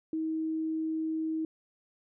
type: tone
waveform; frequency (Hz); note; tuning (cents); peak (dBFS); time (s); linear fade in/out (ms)
sine; 318.2; D#4; +39; -29; 0.13-1.45; 2
effects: none